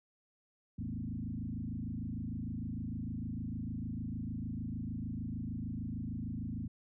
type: tone with frequency modulation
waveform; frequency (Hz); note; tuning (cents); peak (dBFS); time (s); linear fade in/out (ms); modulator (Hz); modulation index
sine; 164.81; E3; 0; -36; 0.78-6.68; 10; 26.6; 3.6
effects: none